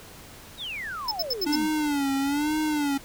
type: exponential sweep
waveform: sine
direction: down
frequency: 3951 to 179 Hz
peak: -31 dBFS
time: 0.57-1.69 s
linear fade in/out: 50 ms
type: tone bursts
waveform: square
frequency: 5250 Hz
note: E8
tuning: 8 cents flat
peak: -24 dBFS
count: 5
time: 1.08-1.558 s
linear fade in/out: 5 ms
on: 34 ms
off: 77 ms
type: tone with vibrato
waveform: square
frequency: 290.3 Hz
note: D4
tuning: 20 cents flat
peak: -24 dBFS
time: 1.46-2.98 s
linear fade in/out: 10 ms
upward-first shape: sine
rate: 1.1 Hz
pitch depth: 110 cents each way
effects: pink hiss -46 dBFS RMS until 3.04 s